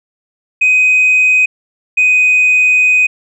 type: tone pair in turn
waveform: sine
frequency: 2510 / 2501 Hz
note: D#7 / D#7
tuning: +15 / +8 cents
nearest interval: unison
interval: 7 cents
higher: first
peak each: -5 dBFS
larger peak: neither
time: 0.61-1.46 / 1.97-3.07 s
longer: second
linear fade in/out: 10 ms
effects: tanh soft clip ceiling -4 dBFS